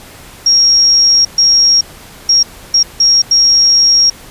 sine tone bursts at uneven times, 5588 Hz, F8, in tune, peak -5 dBFS, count 6, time 0.46-1.25 / 1.38-1.81 / 2.29-2.43 / 2.74-2.83 / 3-3.22 / 3.31-4.1 s, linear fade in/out 5 ms, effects pink hiss -35 dBFS RMS until 4.3 s + resampled to 32000 Hz

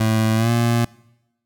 25% pulse tone with pitch glide, 110.5 to 117.75 Hz, A2 to A#2, +8 to +18 cents, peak -12 dBFS, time 0-0.85 s, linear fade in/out 5 ms, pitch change +110 cents, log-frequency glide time 0.35-0.51 s, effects noise-tail reverb RT60 0.9 s tail -23 dB re dry

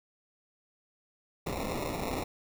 violet noise with sample-and-hold, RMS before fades -34 dBFS, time 1.46-2.24 s, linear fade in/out 10 ms, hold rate 1575 Hz, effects none

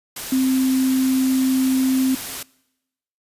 sine tone in noise, 261.6 Hz, C4, in tune, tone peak -15 dBFS, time 0.32-2.15 s, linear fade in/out 5 ms, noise white, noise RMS -30 dBFS, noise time 0.16-2.43 s, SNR +12 dB, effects noise-tail reverb RT60 0.9 s tail -23 dB re dry + resampled to 32000 Hz

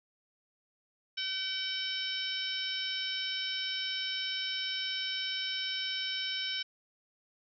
harmonic tone, 763 Hz, G5, 47 cents flat, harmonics 2 / 3 / 4 / 5 / 6 / 7, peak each -42 / -41 / -36 / -40 / -47 / -39 dBFS, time 1.17-6.63 s, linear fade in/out 10 ms, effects none

